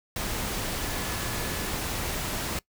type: tone in noise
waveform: sine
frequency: 1716 Hz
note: A6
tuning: 44 cents flat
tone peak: -41 dBFS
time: 0.81-1.69 s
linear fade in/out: 2 ms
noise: pink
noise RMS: -31 dBFS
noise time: 0.16-2.59 s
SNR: -13 dB
effects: noise-tail reverb RT60 0.1 s tail -21 dB re dry